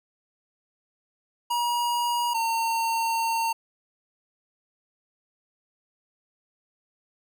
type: tone pair in turn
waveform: square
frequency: 956 / 911.5 Hz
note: A#5 / A#5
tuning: +43 / -39 cents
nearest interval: minor second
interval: 82 cents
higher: first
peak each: -24 dBFS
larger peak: neither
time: 1.5-2.34 / 2.34-3.53 s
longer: second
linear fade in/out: 10 ms
effects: none